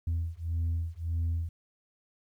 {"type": "beating tone pair", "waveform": "sine", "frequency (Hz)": [82.41, 84.11], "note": ["E2", "E2"], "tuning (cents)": [0, 35], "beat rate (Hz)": 1.7, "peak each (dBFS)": -30, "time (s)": [0.07, 1.49], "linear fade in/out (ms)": 5, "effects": ["tanh soft clip ceiling -25 dBFS", "11-bit"]}